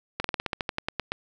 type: slowing click train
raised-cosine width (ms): 0.3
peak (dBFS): -11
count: 13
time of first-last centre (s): 0.2-1.12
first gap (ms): 43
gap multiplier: 1.1
effects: none

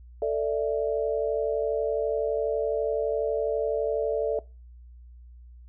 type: chord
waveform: sine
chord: A suspended fourth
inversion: none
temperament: equal with one note detuned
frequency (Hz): 444.6 / 587.3 / 659.3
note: A4 / D5 / E5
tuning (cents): +18 / 0 / 0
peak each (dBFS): -26 / -28 / -30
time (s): 0.22-4.39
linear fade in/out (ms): 2
effects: noise-tail reverb RT60 0.3 s tail -22 dB re dry + added 60 Hz sine -45 dBFS peak until 5.68 s

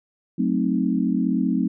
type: chord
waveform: sine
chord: F# diminished seventh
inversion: none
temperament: equal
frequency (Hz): 185 / 220 / 261.6 / 311.1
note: F#3 / A3 / C4 / Eb4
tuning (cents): 0 / 0 / 0 / 0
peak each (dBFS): -24 / -24 / -23 / -27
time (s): 0.38-1.68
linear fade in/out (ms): 10
effects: none

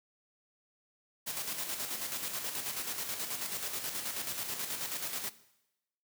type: noise with tremolo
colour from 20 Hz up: white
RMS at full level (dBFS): -36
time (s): 1.26-5.3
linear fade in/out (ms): 20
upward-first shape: square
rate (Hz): 9.3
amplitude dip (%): 45
effects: noise-tail reverb RT60 0.9 s tail -17 dB re dry + high-pass 100 Hz 12 dB/octave

